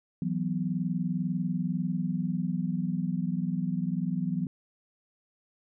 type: chord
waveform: sine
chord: E suspended second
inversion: none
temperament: equal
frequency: 164.81 / 185 / 246.9 Hz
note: E3 / F#3 / B3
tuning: 0 / 0 / 0 cents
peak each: -31 / -30 / -34 dBFS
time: 0.22-4.47 s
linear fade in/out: 2 ms
effects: none